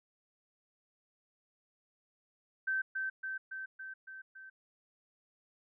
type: tone with echo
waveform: sine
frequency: 1548 Hz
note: G6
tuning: 22 cents flat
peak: -30 dBFS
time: 2.67-2.82 s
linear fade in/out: 10 ms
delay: 280 ms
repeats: 6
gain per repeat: -3 dB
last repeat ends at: 4.5 s
effects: none